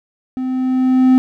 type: tone with level ramp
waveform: triangle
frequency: 257.6 Hz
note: C4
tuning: 27 cents flat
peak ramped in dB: -17 to -4 dBFS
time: 0.37-1.18 s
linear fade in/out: 0 ms
effects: none